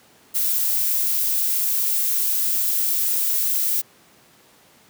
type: noise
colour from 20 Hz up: violet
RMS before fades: -21 dBFS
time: 0.34-3.82 s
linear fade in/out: 20 ms
effects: pink hiss -53 dBFS RMS until 4.89 s + high-pass 150 Hz 12 dB/octave